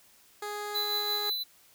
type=tone; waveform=15% pulse; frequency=415.3 Hz; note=G#4; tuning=in tune; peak=-28 dBFS; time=0.42-1.3 s; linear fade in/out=5 ms
type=tone with tremolo; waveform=square; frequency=4000 Hz; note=B7; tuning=21 cents sharp; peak=-28 dBFS; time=0.74-1.44 s; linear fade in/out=20 ms; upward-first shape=sine; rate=5.8 Hz; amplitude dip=40%
effects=white hiss -60 dBFS RMS until 1.74 s